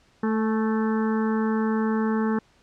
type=harmonic tone with a mistuned harmonic; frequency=220 Hz; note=A3; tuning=in tune; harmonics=1 / 2 / 4 / 5 / 6 / 7 / 8; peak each=-22 / -28 / -34 / -36 / -38 / -39 / -40 dBFS; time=0.23-2.39 s; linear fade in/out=5 ms; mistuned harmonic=4; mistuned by=-27 cents; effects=pink hiss -60 dBFS RMS until 2.62 s + low-pass 6000 Hz 12 dB/octave